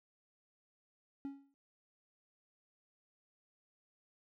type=tone with exponential decay; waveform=triangle; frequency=277.2 Hz; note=C#4; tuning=in tune; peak=-35 dBFS; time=1.25-1.54 s; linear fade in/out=0 ms; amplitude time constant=61 ms; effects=none